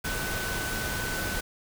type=tone in noise; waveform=sine; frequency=1508 Hz; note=F#6; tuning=32 cents sharp; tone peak=-34 dBFS; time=0.04-1.41 s; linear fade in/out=10 ms; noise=pink; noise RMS=-32 dBFS; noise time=0.04-1.41 s; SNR=-5 dB; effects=none